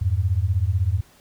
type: beating tone pair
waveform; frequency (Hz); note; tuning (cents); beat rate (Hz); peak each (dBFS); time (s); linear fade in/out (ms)
sine; 85 / 101; F2 / G#2; -46 / -48; 16; -21; 0.01-1.01; 10
effects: pink hiss -54 dBFS RMS until 1.2 s